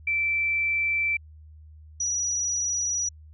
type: tone pair in turn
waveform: sine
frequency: 2333 / 5838 Hz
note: D7 / F#8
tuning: -12 / -24 cents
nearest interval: octave + major third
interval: 1588 cents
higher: second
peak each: -22 / -24 dBFS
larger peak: first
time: 0.07-1.17 / 2-3.09 s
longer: first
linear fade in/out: 5 ms
effects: added 77 Hz sine -45 dBFS peak until 3.33 s